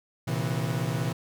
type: tone cluster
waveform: 40% pulse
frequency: 118.2 / 134.3 / 163.7 Hz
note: A#2 / C3 / E3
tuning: +24 / +46 / -12 cents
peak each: -30 dBFS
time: 0.27-1.13 s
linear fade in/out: 10 ms
effects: none

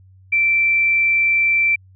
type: tone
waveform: sine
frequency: 2341 Hz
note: D7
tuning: 6 cents flat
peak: -13 dBFS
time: 0.32-1.76 s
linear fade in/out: 10 ms
effects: added 94 Hz sine -45 dBFS peak until 1.95 s

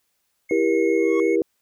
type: tone with pitch glide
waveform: triangle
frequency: 2169 to 2184 Hz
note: C#7 to C#7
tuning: -38 to -26 cents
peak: -29 dBFS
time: 0.49-1.36 s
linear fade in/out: 10 ms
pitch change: +12 cents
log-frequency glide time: 1.07-1.24 s
type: chord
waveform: sine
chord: E diminished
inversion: none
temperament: just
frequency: 329.6 / 395.6 / 474.7 Hz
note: E4 / G4 / Bb4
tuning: 0 / +16 / +31 cents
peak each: -21 dBFS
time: 0.51-1.42 s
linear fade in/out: 2 ms
type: tone with exponential growth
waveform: triangle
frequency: 1108.7 Hz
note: C#6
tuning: in tune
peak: -26 dBFS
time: 0.93-1.2 s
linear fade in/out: 1 ms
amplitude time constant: 58 ms
effects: white hiss -71 dBFS RMS until 1.61 s

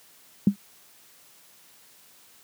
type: tone with exponential decay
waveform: sine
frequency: 200.4 Hz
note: G3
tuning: 38 cents sharp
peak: -10 dBFS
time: 0.47-0.56 s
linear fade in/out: 2 ms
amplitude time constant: 18 ms
effects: white hiss -55 dBFS RMS until 2.43 s + high-pass 100 Hz 12 dB/octave

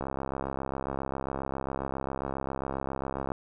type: click train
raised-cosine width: 1 ms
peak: -18 dBFS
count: 224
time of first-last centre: 0.01-3.319 s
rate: 67.4 Hz
effects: none

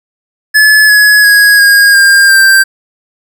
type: tone with pitch steps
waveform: square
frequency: 1718 / 1688.5 / 1659.5 / 1631 / 1603 / 1575.4 Hz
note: A6 / G#6 / G#6 / G#6 / G6 / G6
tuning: -42 / +28 / -2 / -32 / +38 / +8 cents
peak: -3 dBFS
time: 0.54-2.64 s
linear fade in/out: 20 ms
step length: 350 ms
effects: none

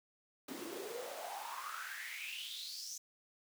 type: noise with high-pass filter sweep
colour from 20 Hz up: pink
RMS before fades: -45 dBFS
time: 0.48-2.98 s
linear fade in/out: 5 ms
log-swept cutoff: 260 to 6200 Hz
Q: 7.5
effects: none

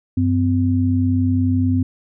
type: tone pair together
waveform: sine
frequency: 95.8 / 256.1 Hz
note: G2 / C4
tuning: -39 / -37 cents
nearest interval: octave + perfect fourth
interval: 1702 cents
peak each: -17 dBFS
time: 0.17-1.83 s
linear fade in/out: 5 ms
effects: none

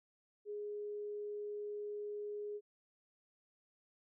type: tone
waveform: sine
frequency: 415.3 Hz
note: G#4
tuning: in tune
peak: -40 dBFS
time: 0.45-2.61 s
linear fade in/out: 50 ms
effects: none

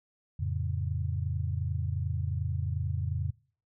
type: chord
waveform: sine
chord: F augmented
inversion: none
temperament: equal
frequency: 87.31 / 110 / 138.59 Hz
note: F2 / A2 / C#3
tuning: 0 / 0 / 0 cents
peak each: -31 / -34 / -34 dBFS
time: 0.39-3.31 s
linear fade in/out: 10 ms
effects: noise-tail reverb RT60 0.5 s tail -25 dB re dry

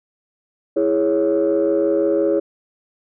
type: chord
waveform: sine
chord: C# minor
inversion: first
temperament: equal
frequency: 329.6 / 415.3 / 554.4 Hz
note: E4 / G#4 / C#5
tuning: 0 / 0 / 0 cents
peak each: -18 dBFS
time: 0.76-2.4 s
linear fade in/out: 10 ms
effects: tanh soft clip ceiling -9 dBFS

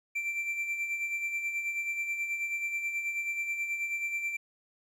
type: tone with tremolo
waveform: triangle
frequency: 2349 Hz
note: D7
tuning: in tune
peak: -27 dBFS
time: 0.15-4.37 s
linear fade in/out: 10 ms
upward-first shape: sine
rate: 9.3 Hz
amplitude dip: 50%
effects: 11-bit

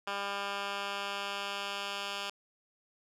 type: tone with band-pass filter sweep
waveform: 10% pulse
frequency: 200 Hz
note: G3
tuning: 35 cents sharp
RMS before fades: -37 dBFS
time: 0.07-2.3 s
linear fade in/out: 5 ms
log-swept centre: 1900 to 3200 Hz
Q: 1
effects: none

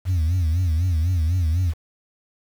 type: tone with vibrato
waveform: sine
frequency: 85 Hz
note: F2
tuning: 46 cents flat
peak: -15 dBFS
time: 0.05-1.74 s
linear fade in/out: 50 ms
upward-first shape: sine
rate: 4 Hz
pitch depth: 160 cents each way
effects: tanh soft clip ceiling -16 dBFS + 7-bit

